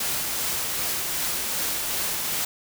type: noise with tremolo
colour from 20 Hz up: white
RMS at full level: -26 dBFS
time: 0-2.45 s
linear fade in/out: 5 ms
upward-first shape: triangle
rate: 2.6 Hz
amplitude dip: 25%
effects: none